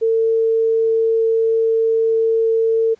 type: tone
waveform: sine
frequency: 450.4 Hz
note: A4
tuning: 40 cents sharp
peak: -13 dBFS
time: 0.01-2.95 s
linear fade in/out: 20 ms
effects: pink hiss -57 dBFS RMS until 2.99 s + resampled to 16000 Hz